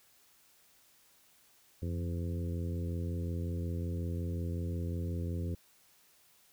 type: harmonic tone with a mistuned harmonic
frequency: 85.5 Hz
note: F2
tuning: 36 cents flat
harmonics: 1 / 2 / 3 / 4 / 5 / 6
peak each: -34 / -40 / -44 / -46 / -48 / -50 dBFS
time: 1.82-5.55 s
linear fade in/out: 5 ms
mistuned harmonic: 1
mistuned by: +52 cents
effects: white hiss -65 dBFS RMS until 6.52 s